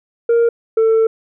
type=tone pair in turn; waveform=sine; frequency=466.5 / 446.7 Hz; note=A#4 / A4; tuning=+1 / +26 cents; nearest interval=minor second; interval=75 cents; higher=first; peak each=-7 dBFS; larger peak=neither; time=0.29-0.49 / 0.77-1.07 s; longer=second; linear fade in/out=5 ms; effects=tanh soft clip ceiling -9 dBFS